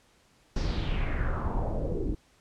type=noise with low-pass filter sweep; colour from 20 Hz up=brown; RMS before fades=-29 dBFS; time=0.56-2.15 s; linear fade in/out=5 ms; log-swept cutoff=5800 to 300 Hz; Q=3.6; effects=pink hiss -63 dBFS RMS until 2.4 s + low-pass 9000 Hz 12 dB/octave